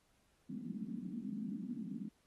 white band-pass noise, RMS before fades -43 dBFS, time 0.49-2.09 s, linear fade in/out 10 ms, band 190 to 250 Hz, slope 48 dB/octave, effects pink hiss -75 dBFS RMS until 2.26 s + AAC 32 kbps

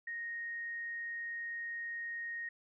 sine tone, 1864.7 Hz, A#6, in tune, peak -38 dBFS, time 0.07-2.49 s, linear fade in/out 5 ms, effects none

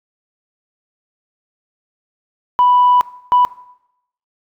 sine tone bursts at uneven times, 987.8 Hz, B5, in tune, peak -7 dBFS, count 2, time 2.59-3.01 / 3.32-3.45 s, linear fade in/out 0 ms, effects noise-tail reverb RT60 0.8 s tail -19 dB re dry + tanh soft clip ceiling -4 dBFS

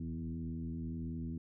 sine tone with frequency modulation, 165.6 Hz, E3, 8 cents sharp, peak -37 dBFS, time 0-1.38 s, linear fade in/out 5 ms, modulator 81.5 Hz, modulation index 1.4, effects none

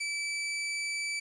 sawtooth tone, 2312 Hz, D7, 28 cents flat, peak -28 dBFS, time 0-1.2 s, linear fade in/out 10 ms, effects resampled to 22050 Hz + 10-bit

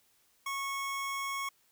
25% pulse tone, 1100 Hz, C#6, 14 cents flat, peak -30 dBFS, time 0.46-1.49 s, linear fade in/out 5 ms, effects white hiss -69 dBFS RMS until 1.71 s

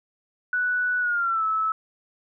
sine tone with pitch glide, 1480 to 1303.4 Hz, F#6 to E6, 0 to -20 cents, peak -21 dBFS, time 0.53-1.72 s, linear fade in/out 2 ms, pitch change -220 cents, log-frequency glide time 1-1.44 s, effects none

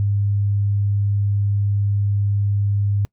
sine tone, 101.2 Hz, G#2, 44 cents flat, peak -16 dBFS, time 0-3.05 s, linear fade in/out 0 ms, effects noise-tail reverb RT60 0.1 s tail -25 dB re dry

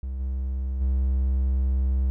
triangle tone with level steps, 65.41 Hz, C2, in tune, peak -26 / -23 / -18 dBFS, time 0.03-2.1 s, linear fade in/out 0 ms, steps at 0.19 / 0.8 s, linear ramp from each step 20 ms, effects none

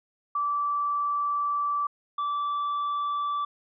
sine / triangle tone pair in turn, 1161 / 1161 Hz, D6 / D6, -20 / -20 cents, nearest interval unison, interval 0 cents, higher neither, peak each -24 dBFS, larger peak neither, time 0.35-1.87 / 2.18-3.45 s, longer first, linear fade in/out 5 ms, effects resampled to 11025 Hz

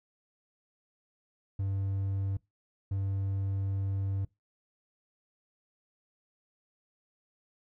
triangle tone bursts at uneven times, 97.6 Hz, G2, 7 cents flat, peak -27 dBFS, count 2, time 1.59-2.37 / 2.91-4.25 s, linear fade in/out 5 ms, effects noise-tail reverb RT60 0.2 s tail -22 dB re dry

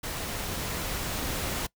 pink noise with level ramp, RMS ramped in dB -34 to -31 dBFS, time 0.03-1.67 s, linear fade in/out 10 ms, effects noise-tail reverb RT60 0.1 s tail -22 dB re dry

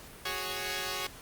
5% pulse chord, F# suspended second, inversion none, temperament equal, 370 / 415.3 / 554.4 Hz, F#4 / G#4 / C#5, 0 / 0 / 0 cents, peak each -26 dBFS, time 0.25-1.07 s, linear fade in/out 5 ms, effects pink hiss -49 dBFS RMS until 1.21 s + Opus 48 kbps

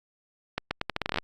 accelerating click train, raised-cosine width 0.3 ms, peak -11 dBFS, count 13, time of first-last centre 0.58-1.185 s, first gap 130 ms, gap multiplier 0.8, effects Opus 48 kbps

